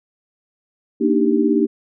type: chord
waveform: sine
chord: Eb major seventh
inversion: second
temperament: equal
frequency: 233.1 / 293.7 / 311.1 / 392 Hz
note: Bb3 / D4 / Eb4 / G4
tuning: 0 / 0 / 0 / 0 cents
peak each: -19 dBFS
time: 1-1.67 s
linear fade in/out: 20 ms
effects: none